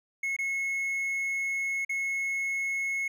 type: tone with dropouts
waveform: triangle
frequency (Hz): 2180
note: C#7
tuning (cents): -29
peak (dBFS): -26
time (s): 0.23-3.08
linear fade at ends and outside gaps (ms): 5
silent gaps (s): 0.365-0.387 / 1.849-1.893
effects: none